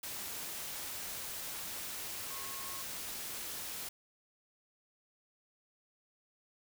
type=tone in noise; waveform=sine; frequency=1087 Hz; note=C#6; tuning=34 cents flat; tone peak=-49 dBFS; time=2.3-2.82 s; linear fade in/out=5 ms; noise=white; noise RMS=-42 dBFS; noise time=0.03-3.89 s; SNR=-10 dB; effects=none